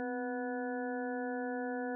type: harmonic tone with a mistuned harmonic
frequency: 245.7 Hz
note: B3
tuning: 9 cents flat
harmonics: 1 / 2 / 3 / 4 / 6 / 7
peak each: -38 / -39 / -42 / -53 / -46 / -48 dBFS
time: 0-1.95 s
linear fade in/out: 0 ms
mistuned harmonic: 1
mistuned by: +67 cents
effects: none